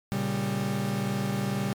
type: chord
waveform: 40% pulse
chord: G diminished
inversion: first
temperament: equal with one note detuned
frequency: 116.54 / 138.59 / 197.36 Hz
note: Bb2 / Db3 / G3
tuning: 0 / 0 / +12 cents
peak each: -33 / -31 / -28 dBFS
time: 0.12-1.73 s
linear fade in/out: 0 ms
effects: MP3 96 kbps